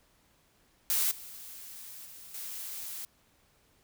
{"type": "noise with level steps", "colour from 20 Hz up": "blue", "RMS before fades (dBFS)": [-28, -46, -49, -40], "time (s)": [0.9, 3.05], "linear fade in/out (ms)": 0, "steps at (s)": [1.11, 2.05, 2.34], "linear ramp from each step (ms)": 5, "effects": ["pink hiss -67 dBFS RMS until 3.83 s"]}